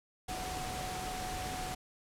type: tone in noise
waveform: sine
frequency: 740 Hz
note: F#5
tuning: in tune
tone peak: -40 dBFS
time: 0.28-1.75 s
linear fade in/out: 10 ms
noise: pink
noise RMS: -40 dBFS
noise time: 0.28-1.75 s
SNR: -3 dB
effects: low-pass 11000 Hz 12 dB/octave